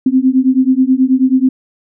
sine beating tone pair, 255.6 / 264.9 Hz, C4 / C4, -40 / +22 cents, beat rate 9.3 Hz, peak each -11 dBFS, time 0.06-1.49 s, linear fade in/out 5 ms, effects none

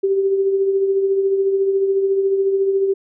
sine tone with tremolo, 390 Hz, G4, 9 cents flat, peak -12 dBFS, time 0.03-2.94 s, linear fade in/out 10 ms, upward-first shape triangle, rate 14 Hz, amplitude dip 50%, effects none

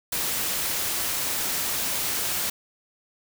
white noise, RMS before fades -27 dBFS, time 0.12-2.5 s, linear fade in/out 5 ms, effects none

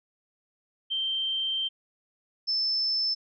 sine tone pair in turn, 3136 / 5274 Hz, G7 / E8, 0 / 0 cents, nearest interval major sixth, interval 900 cents, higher second, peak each -26 / -24 dBFS, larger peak second, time 0.9-1.69 / 2.47-3.15 s, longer first, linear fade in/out 20 ms, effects none

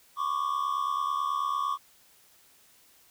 triangle tone cluster, 1024 / 1114 / 1183 Hz, C6 / C#6 / D6, -38 / +8 / +12 cents, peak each -35 / -27 / -30 dBFS, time 0.16-1.78 s, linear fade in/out 50 ms, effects white hiss -60 dBFS RMS until 3.1 s

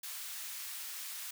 white high-pass noise, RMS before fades -43 dBFS, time 0.03-1.31 s, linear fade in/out 5 ms, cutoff 1300 Hz, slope 12 dB/octave, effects none

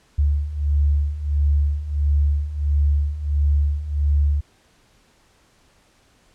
sine beating tone pair, 71.6 / 73.1 Hz, D2 / D2, -43 / -7 cents, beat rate 1.5 Hz, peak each -22 / -18 dBFS, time 0.18-4.41 s, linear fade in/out 10 ms, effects pink hiss -58 dBFS RMS until 6.34 s + low-pass 9000 Hz 12 dB/octave

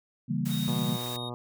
sine chord, C# diminished seventh, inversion none, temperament equal, 138.59 / 164.81 / 196 / 233.1 Hz, C#3 / E3 / G3 / Bb3, 0 / 0 / 0 / 0 cents, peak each -32 dBFS, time 0.28-0.97 s, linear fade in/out 20 ms
white noise, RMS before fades -41 dBFS, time 0.45-1.17 s, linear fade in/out 10 ms
triangle tone, 3729 Hz, A#7, in tune, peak -35 dBFS, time 0.5-1.3 s, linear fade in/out 20 ms
harmonic tone, 121.5 Hz, B2, 28 cents flat, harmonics 1 / 2 / 3 / 4 / 5 / 6 / 7 / 8 / 9 / 10, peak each -38 / -41 / -43 / -44 / -45 / -46 / -46 / -47 / -48 / -48 dBFS, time 0.68-1.34 s, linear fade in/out 0 ms
effects none

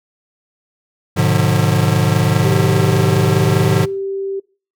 square chord, G# diminished seventh, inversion none, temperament just, 103.83 / 124.59 / 149.51 / 179.41 Hz, G#2 / B2 / D3 / F3, 0 / +16 / +31 / +47 cents, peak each -18 / -19 / -17 / -19 dBFS, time 1.16-3.86 s, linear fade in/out 20 ms
sine tone, 390.5 Hz, G4, 7 cents flat, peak -19 dBFS, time 2.43-4.4 s, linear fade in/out 10 ms
effects noise-tail reverb RT60 0.4 s tail -24 dB re dry

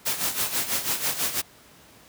white noise with tremolo, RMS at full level -24 dBFS, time 0.05-1.42 s, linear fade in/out 20 ms, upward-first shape sine, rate 6.1 Hz, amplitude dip 70%, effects pink hiss -52 dBFS RMS until 2.08 s + high-pass 80 Hz 12 dB/octave

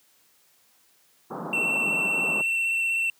pink band-pass noise, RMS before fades -34 dBFS, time 1.3-2.42 s, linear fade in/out 10 ms, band 160 to 1300 Hz, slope 48 dB/octave
triangle tone with vibrato, 2700 Hz, E7, 41 cents sharp, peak -21 dBFS, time 1.53-3.1 s, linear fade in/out 2 ms, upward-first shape square, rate 16 Hz, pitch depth 12 cents each way
effects white hiss -62 dBFS RMS until 3.19 s + high-pass 100 Hz 12 dB/octave

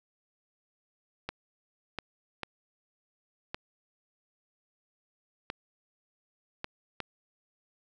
clicks, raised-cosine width 0.3 ms, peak -18 dBFS, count 7, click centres 1.29 / 1.987 / 2.433 / 3.545 / 5.501 / 6.644 / 7.003 s, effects none

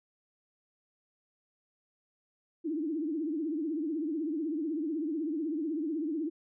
sine tone with vibrato, 311.1 Hz, D#4, in tune, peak -30 dBFS, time 2.64-6.3 s, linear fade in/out 20 ms, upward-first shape triangle, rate 16 Hz, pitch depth 180 cents each way, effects none

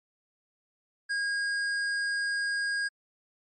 sine tone with hard clipping, 1630 Hz, G#6, 33 cents flat, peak -29 dBFS, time 1.09-2.89 s, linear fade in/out 20 ms, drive 11 dB, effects MP3 48 kbps

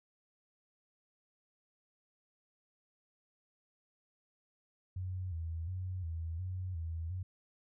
sine tone with vibrato, 87 Hz, F2, 6 cents flat, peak -36 dBFS, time 4.96-7.23 s, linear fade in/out 5 ms, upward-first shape square, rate 1.4 Hz, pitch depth 100 cents each way, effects none

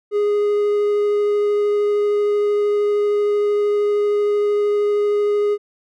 triangle tone with vibrato, 413.4 Hz, G#4, 8 cents flat, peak -13 dBFS, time 0.11-5.58 s, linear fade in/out 50 ms, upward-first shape triangle, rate 13 Hz, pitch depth 8 cents each way, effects none

